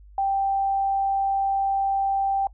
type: tone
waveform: sine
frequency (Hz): 784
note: G5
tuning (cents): 0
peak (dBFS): -20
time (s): 0.18-2.47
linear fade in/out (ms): 2
effects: noise-tail reverb RT60 0.1 s tail -22 dB re dry + added 50 Hz sine -45 dBFS peak until 2.53 s